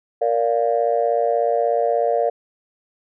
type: chord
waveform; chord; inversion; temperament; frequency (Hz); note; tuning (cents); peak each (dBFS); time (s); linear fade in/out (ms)
sine; Bb major; none; just; 466.2 / 582.7 / 699.2; Bb4 / D5 / F5; 0 / -14 / +2; -20; 0.21-2.3; 10
effects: tanh soft clip ceiling -7 dBFS